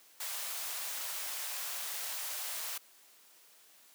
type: high-pass noise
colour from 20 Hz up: white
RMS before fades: -39 dBFS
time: 0.2-2.78 s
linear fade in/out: 5 ms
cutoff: 560 Hz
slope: 24 dB/octave
effects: white hiss -61 dBFS RMS until 3.94 s + high-pass 300 Hz 12 dB/octave